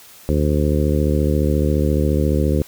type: harmonic tone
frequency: 74.4 Hz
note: D2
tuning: 23 cents sharp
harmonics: 1 / 2 / 3 / 4 / 5 / 6 / 7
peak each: -18 / -21 / -23 / -24 / -25 / -26 / -26 dBFS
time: 0.29-2.62 s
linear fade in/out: 0 ms
effects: white hiss -44 dBFS RMS until 2.67 s